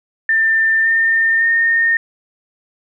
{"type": "tone with pitch steps", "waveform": "sine", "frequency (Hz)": [1791, 1811.8, 1832.9], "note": ["A6", "A#6", "A#6"], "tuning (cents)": [30, -50, -30], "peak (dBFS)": -11, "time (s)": [0.29, 1.97], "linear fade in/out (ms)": 2, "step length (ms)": 560, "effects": []}